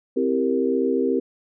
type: chord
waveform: sine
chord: C dominant seventh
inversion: none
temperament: equal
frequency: 261.6 / 329.6 / 392 / 466.2 Hz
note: C4 / E4 / G4 / Bb4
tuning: 0 / 0 / 0 / 0 cents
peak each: -23 / -28 / -23 / -24 dBFS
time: 0.16-1.2 s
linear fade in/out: 10 ms
effects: none